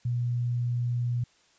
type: tone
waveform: sine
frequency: 121.1 Hz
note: B2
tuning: 34 cents flat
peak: -25 dBFS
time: 0.05-1.24 s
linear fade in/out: 5 ms
effects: white hiss -63 dBFS RMS until 1.58 s + resampled to 16000 Hz